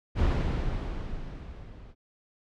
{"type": "noise with level ramp", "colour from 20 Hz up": "brown", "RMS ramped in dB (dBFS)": [-22, -48], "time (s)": [0.15, 1.95], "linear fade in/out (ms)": 50, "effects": ["low-pass 4000 Hz 12 dB/octave"]}